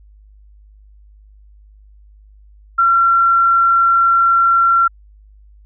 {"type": "tone", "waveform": "sine", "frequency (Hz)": 1364, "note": "F6", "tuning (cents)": -41, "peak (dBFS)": -9, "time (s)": [2.78, 4.88], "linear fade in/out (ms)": 10, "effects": ["added 51 Hz sine -42 dBFS peak until 5.65 s"]}